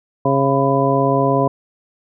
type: harmonic tone with a mistuned harmonic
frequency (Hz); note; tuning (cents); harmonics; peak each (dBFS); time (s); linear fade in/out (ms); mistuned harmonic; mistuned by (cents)
136.6; C#3; -25; 1 / 2 / 3 / 4 / 5 / 7; -20 / -20 / -20 / -20 / -20 / -20; 0.25-1.48; 5; 7; +72
effects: none